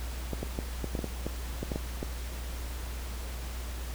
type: clicks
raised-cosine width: 2 ms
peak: -19 dBFS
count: 12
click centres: 0.333 / 0.43 / 0.589 / 0.843 / 0.952 / 0.991 / 1.043 / 1.266 / 1.63 / 1.718 / 1.759 / 2.029 s
effects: added 60 Hz sine -35 dBFS peak until 3.94 s + pink hiss -44 dBFS RMS until 3.94 s